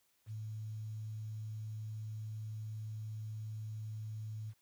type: tone with quantisation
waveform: sine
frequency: 108.6 Hz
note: A2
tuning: 22 cents flat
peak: -40 dBFS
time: 0.26-4.54 s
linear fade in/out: 50 ms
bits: 11
effects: white hiss -75 dBFS RMS until 4.61 s